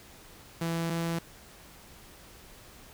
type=tone pair in turn; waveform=sawtooth; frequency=166.5 / 167.16 Hz; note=E3 / E3; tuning=+18 / +24 cents; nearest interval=unison; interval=6 cents; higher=second; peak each=-25 dBFS; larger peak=neither; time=0.61-0.9 / 0.9-1.19 s; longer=neither; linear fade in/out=5 ms; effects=pink hiss -52 dBFS RMS until 2.93 s